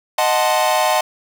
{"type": "chord", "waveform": "45% pulse", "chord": "D# diminished seventh", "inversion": "none", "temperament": "equal", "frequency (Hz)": [622.3, 740, 880, 1046.5], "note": ["D#5", "F#5", "A5", "C6"], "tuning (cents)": [0, 0, 0, 0], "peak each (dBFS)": [-19, -19, -20, -22], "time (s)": [0.18, 1.01], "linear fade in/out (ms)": 5, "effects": []}